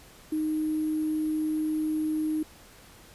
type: tone with sample-and-hold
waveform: sine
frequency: 310 Hz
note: D#4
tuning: 6 cents flat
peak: -25 dBFS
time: 0.32-2.43 s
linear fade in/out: 5 ms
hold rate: 11025 Hz
effects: pink hiss -52 dBFS RMS until 3.14 s + resampled to 32000 Hz